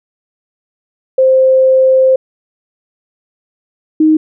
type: tone pair in turn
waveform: sine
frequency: 523.3 / 312 Hz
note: C5 / D#4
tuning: 0 / +5 cents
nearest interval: major sixth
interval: 895 cents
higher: first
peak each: -5 dBFS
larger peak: neither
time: 1.18-2.16 / 4-4.17 s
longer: first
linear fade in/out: 5 ms
effects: none